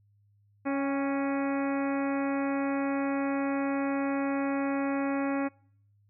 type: harmonic tone with a mistuned harmonic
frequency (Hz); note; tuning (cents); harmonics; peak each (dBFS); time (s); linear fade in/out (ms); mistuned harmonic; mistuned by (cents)
277.2; C#4; 0; 1 / 2 / 3 / 4 / 5 / 6 / 7 / 8 / 9; -28 / -34 / -38 / -40 / -42 / -44 / -45 / -46 / -47; 0.65-5.49; 20; 3; -30
effects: noise-tail reverb RT60 0.6 s tail -25 dB re dry + added 102 Hz sine -62 dBFS peak until 6.09 s